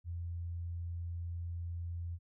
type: tone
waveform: sine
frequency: 85.6 Hz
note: F2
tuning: 34 cents flat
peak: -37 dBFS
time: 0.04-2.19 s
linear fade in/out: 50 ms
effects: none